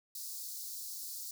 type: high-pass noise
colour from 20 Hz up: white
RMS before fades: -43 dBFS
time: 0.15-1.31 s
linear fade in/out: 2 ms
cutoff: 4200 Hz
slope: 48 dB/octave
effects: none